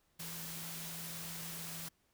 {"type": "tone in noise", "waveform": "sine", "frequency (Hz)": 165.9, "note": "E3", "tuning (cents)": 11, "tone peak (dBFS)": -49, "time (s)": [0.19, 1.89], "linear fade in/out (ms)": 10, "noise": "white", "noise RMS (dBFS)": -45, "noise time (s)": [0.19, 1.89], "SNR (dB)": -7, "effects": ["pink hiss -75 dBFS RMS until 2.13 s"]}